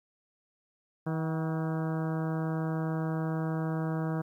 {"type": "harmonic tone with a mistuned harmonic", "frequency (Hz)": 160.4, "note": "E3", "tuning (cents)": -47, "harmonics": [1, 2, 3, 4, 5, 6, 7, 8, 9, 10], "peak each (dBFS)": [-30, -36, -40, -42, -44, -46, -47, -48, -49, -50], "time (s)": [1.06, 4.22], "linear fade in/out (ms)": 10, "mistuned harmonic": 5, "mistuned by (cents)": -61, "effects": ["11-bit"]}